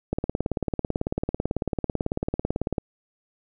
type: click train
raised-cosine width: 2 ms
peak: -11 dBFS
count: 49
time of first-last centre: 0.13-2.782 s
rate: 18.1 Hz
effects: none